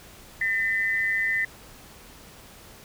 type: tone pair together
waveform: sine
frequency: 1807 / 2010 Hz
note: A6 / B6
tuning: +46 / +30 cents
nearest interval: major second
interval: 184 cents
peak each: -25 dBFS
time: 0.41-1.45 s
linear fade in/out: 5 ms
effects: pink hiss -48 dBFS RMS until 2.84 s